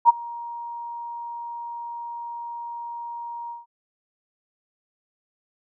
sine tone with ADSR envelope, 942 Hz, A#5, 18 cents sharp, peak -7 dBFS, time 0.05-3.66 s, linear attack 40 ms, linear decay 21 ms, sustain -24 dB, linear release 160 ms, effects none

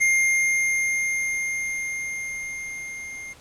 square tone with level ramp, 2117 Hz, C7, 20 cents sharp, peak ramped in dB -17 to -35 dBFS, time 0-3.34 s, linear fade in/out 20 ms, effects pink hiss -50 dBFS RMS until 3.4 s + low-pass 10000 Hz 12 dB/octave

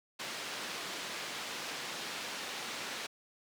white band-pass noise, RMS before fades -41 dBFS, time 0.19-3.07 s, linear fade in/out 10 ms, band 190 to 4300 Hz, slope 12 dB/octave, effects none

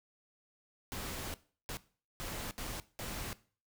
pink noise bursts at uneven times, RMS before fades -41 dBFS, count 5, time 0.92-1.34 / 1.69-1.77 / 2.2-2.51 / 2.58-2.8 / 2.99-3.33 s, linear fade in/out 0 ms, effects noise-tail reverb RT60 0.4 s tail -18 dB re dry

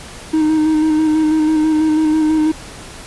triangle tone with vibrato, 311.1 Hz, D#4, in tune, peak -9 dBFS, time 0.33-2.52 s, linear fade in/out 10 ms, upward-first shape square, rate 6.1 Hz, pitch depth 21 cents each way, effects pink hiss -34 dBFS RMS until 3.06 s + resampled to 24000 Hz

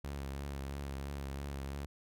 sawtooth tone with vibrato, 69.4 Hz, C#2, 3 cents sharp, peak -35 dBFS, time 0.04-1.86 s, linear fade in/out 5 ms, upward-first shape triangle, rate 3 Hz, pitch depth 43 cents each way, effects none

